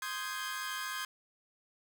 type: chord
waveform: sawtooth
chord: Ab major seventh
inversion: first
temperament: equal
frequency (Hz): 1046.5 / 1244.5 / 1568 / 1661.2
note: C6 / Eb6 / G6 / Ab6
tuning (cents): 0 / 0 / 0 / 0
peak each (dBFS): -38 / -40 / -38 / -38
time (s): 0.02-1.05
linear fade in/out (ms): 2
effects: none